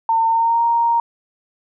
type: tone with pitch glide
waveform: sine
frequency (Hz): 906 to 932.5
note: A#5 to A#5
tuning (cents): -50 to 0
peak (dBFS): -13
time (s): 0.09-1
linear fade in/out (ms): 2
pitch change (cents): +50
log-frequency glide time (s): 0.28-0.62
effects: none